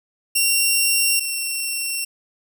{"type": "tone pair in turn", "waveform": "10% pulse", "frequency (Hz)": [2748, 2723], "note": ["F7", "F7"], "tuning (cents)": [-29, -44], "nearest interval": "unison", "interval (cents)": 15, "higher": "first", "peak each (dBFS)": [-7, -14], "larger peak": "first", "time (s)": [[0.35, 1.2], [1.2, 2.05]], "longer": "neither", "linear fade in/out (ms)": 10, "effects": []}